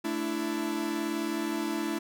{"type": "chord", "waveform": "45% pulse", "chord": "A suspended fourth", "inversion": "none", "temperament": "equal with one note detuned", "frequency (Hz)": [220, 293.7, 332.7], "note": ["A3", "D4", "E4"], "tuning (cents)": [0, 0, 16], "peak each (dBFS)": [-36, -34, -32], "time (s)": [0.04, 1.99], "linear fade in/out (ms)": 10, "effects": []}